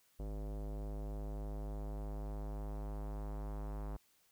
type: tone with low-pass filter sweep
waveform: square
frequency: 51.7 Hz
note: G#1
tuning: 7 cents flat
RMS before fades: -42 dBFS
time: 0.19-3.97 s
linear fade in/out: 10 ms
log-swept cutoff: 580 to 1000 Hz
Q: 1.5
effects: white hiss -72 dBFS RMS until 4.31 s